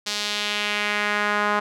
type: tone with band-pass filter sweep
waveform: sawtooth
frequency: 207.7 Hz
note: G#3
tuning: in tune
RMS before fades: -24 dBFS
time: 0.06-1.6 s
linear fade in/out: 10 ms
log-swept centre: 4700 to 1200 Hz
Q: 1.7
effects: none